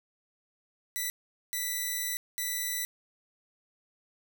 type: tone bursts at uneven times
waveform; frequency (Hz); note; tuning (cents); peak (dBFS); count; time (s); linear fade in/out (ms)
5% pulse; 1976; B6; 0; -20; 3; 0.96-1.1 / 1.53-2.17 / 2.38-2.85; 0
effects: none